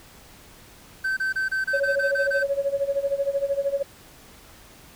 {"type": "tone bursts", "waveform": "triangle", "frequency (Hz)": 1544, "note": "G6", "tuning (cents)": -27, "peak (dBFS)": -20, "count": 9, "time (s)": [1.04, 2.434], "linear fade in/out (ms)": 10, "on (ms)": 130, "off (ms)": 28}
{"type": "tone with tremolo", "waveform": "sine", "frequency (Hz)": 557, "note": "C#5", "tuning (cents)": 8, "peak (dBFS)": -18, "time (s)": [1.73, 3.83], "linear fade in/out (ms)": 10, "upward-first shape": "sine", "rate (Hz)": 13, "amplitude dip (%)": 85}
{"effects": ["tanh soft clip ceiling -12 dBFS", "pink hiss -49 dBFS RMS until 4.95 s"]}